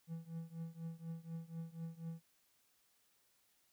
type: tone with tremolo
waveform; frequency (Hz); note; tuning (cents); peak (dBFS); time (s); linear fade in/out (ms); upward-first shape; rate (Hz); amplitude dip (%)
triangle; 164.81; E3; 0; -38; 0.07-2.22; 50; triangle; 4.1; 95
effects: white hiss -75 dBFS RMS until 3.72 s